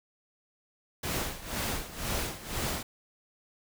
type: noise with tremolo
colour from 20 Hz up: pink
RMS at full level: -31 dBFS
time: 1.03-2.83 s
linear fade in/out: 5 ms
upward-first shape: sine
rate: 2 Hz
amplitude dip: 80%
effects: none